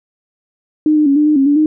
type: tone with pitch steps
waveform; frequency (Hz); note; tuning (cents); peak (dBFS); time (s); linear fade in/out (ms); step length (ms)
sine; 306.3 / 302.7 / 278.3 / 299.1 / 303.3 / 271.4 / 288.8 / 308.1; D#4 / D#4 / C#4 / D4 / D#4 / C#4 / D4 / D#4; -27 / -48 / +7 / +32 / -44 / -36 / -29 / -17; -8; 0.86-1.66; 2; 100
effects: none